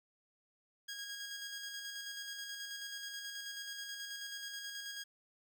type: tone with tremolo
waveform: 15% pulse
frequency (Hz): 1637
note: G#6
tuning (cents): -25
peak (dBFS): -35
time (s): 0.88-5.04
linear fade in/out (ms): 10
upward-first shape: square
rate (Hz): 9.3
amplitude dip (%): 30
effects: none